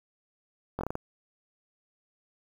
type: slowing click train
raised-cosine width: 1 ms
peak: -18 dBFS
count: 6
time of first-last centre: 0.79-0.954 s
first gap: 20 ms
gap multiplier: 1.25
effects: 8-bit